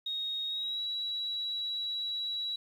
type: tone with pitch glide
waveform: sine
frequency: 3743 to 3904 Hz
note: A#7 to B7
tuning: +6 to -21 cents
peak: -32 dBFS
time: 0.06-2.56 s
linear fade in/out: 5 ms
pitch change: +73 cents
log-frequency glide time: 0.47-0.82 s
effects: 10-bit